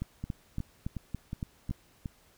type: two click trains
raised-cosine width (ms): 5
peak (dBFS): -23 / -21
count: 6 / 7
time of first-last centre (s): 0.24-2.058 / 0.02-1.71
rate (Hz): 2.75 / 3.55
effects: pink hiss -63 dBFS RMS until 2.37 s